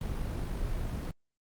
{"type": "noise with amplitude modulation", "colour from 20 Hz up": "brown", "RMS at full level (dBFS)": -32, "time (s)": [0.01, 1.11], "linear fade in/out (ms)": 2, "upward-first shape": "sine", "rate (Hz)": 50.1, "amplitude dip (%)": 30, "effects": ["Opus 24 kbps"]}